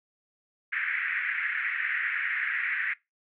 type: band-pass noise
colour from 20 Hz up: pink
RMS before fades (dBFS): -30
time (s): 0.72-2.94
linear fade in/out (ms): 10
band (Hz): 1600 to 2200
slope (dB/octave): 48
effects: noise-tail reverb RT60 0.2 s tail -21 dB re dry